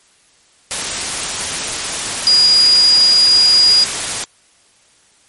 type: tone in noise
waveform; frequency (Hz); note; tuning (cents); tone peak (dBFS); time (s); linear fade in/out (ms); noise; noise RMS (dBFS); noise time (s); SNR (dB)
sine; 4879; D#8; -35; -7; 2.27-3.84; 0; white; -20; 0.71-4.24; +10
effects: white hiss -52 dBFS RMS until 5.28 s + MP3 48 kbps